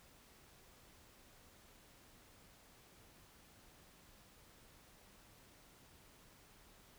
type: silence
effects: pink hiss -64 dBFS RMS until 6.98 s